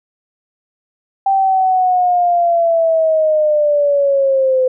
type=linear sweep; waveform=sine; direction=down; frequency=784 to 510 Hz; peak=-10 dBFS; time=1.26-4.68 s; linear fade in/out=5 ms; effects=none